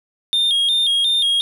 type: tone with vibrato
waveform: triangle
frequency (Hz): 3441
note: A7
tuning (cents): -39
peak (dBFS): -13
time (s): 0.33-1.41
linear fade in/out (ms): 0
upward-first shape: square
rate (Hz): 2.8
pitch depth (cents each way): 88
effects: none